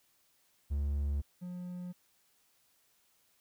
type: tone pair in turn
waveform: triangle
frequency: 71.5 / 178.82 Hz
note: D2 / F3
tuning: -46 / +41 cents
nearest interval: octave + major third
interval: 1587 cents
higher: second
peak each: -28 / -37 dBFS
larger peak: first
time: 0.7-1.22 / 1.41-1.93 s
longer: neither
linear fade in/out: 20 ms
effects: white hiss -71 dBFS RMS until 3.4 s